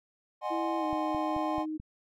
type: chord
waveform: triangle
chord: Ab dominant seventh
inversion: second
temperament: equal with one note detuned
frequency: 612.3 / 740 / 830.6 / 1046.5 Hz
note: Eb5 / Gb5 / Ab5 / C6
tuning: -28 / 0 / 0 / 0 cents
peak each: -34 dBFS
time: 0.41-1.66 s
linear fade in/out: 50 ms
type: tone with pitch glide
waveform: sine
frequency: 329.6 to 311.1 Hz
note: E4 to D#4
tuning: 0 to 0 cents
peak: -32 dBFS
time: 0.5-1.78 s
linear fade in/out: 20 ms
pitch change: -100 cents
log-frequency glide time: 0.79-0.85 s
type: click train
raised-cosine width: 5 ms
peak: -31 dBFS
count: 5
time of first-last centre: 0.93-1.8 s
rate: 4.6 Hz
effects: none